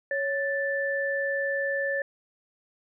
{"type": "tone pair together", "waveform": "sine", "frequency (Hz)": [554.4, 1760.1], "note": ["C#5", "A6"], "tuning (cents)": [0, 0], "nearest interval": "octave + minor sixth", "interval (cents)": 2000, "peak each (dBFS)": -28, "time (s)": [0.11, 2.02], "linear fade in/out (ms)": 2, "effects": []}